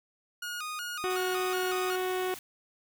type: tone with vibrato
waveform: sawtooth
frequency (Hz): 1334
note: E6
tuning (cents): +20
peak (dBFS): -31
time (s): 0.42-1.96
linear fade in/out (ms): 5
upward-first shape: square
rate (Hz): 2.7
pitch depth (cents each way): 130
type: harmonic tone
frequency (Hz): 369.4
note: F#4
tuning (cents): -3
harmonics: 1 / 2 / 3 / 4 / 5 / 6 / 7 / 8 / 9 / 10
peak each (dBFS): -30 / -36 / -40 / -42 / -44 / -46 / -47 / -48 / -49 / -50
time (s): 1.04-2.34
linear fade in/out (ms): 0
type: band-stop noise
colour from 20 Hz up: white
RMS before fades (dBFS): -45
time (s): 1.1-2.39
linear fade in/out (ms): 2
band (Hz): 370 to 640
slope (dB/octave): 96
effects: none